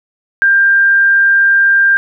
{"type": "tone", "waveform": "sine", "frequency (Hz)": 1592, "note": "G6", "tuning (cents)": 26, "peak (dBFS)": -6, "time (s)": [0.42, 1.97], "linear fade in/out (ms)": 0, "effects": []}